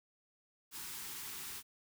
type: band-stop noise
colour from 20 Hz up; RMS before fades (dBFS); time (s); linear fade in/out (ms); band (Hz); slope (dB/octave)
white; -45; 0.71-1.63; 50; 450 to 780; 96
effects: none